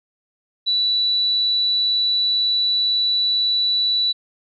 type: tone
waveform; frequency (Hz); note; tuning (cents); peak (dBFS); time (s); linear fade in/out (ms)
sine; 3951; B7; 0; -16; 0.66-4.13; 20
effects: none